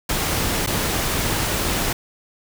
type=noise with dropouts; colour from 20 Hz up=pink; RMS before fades=-22 dBFS; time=0.09-1.93 s; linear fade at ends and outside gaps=5 ms; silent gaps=0.664-0.672 s; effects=none